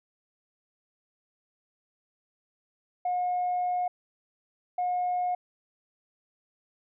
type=tone bursts at uneven times; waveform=sine; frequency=720 Hz; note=F#5; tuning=47 cents flat; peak=-24 dBFS; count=2; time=3.05-3.88 / 4.78-5.35 s; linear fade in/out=5 ms; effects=tanh soft clip ceiling -22 dBFS